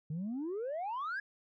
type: exponential sweep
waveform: sine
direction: up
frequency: 146.5 to 1703 Hz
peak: -33 dBFS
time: 0.1-1.2 s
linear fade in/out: 5 ms
effects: tanh soft clip ceiling -33 dBFS